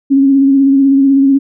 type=tone with vibrato; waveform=sine; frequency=273.6 Hz; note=C#4; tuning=23 cents flat; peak=-5 dBFS; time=0.1-1.39 s; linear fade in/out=20 ms; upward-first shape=sine; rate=16 Hz; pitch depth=30 cents each way; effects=none